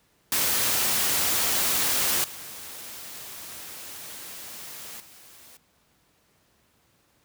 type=noise with level steps; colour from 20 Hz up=white; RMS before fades=-24 / -40 / -50 dBFS; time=0.32-5.57 s; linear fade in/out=2 ms; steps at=2.24 / 5 s; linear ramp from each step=2 ms; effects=pink hiss -65 dBFS RMS until 7.24 s + high-pass 60 Hz 12 dB/octave